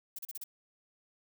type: noise bursts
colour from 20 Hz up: violet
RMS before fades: -41 dBFS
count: 5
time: 0.16-0.44 s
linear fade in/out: 5 ms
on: 28 ms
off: 35 ms
effects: none